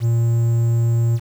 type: tone with quantisation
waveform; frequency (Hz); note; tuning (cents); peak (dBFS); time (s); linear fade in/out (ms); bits
triangle; 116.54; A#2; 0; -12; 0-1.2; 50; 7
effects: none